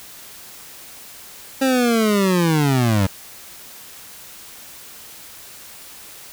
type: linear sweep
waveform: 25% pulse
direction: down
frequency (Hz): 270 to 92.5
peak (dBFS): -11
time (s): 1.61-3.07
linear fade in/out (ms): 10
effects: white hiss -40 dBFS RMS until 6.32 s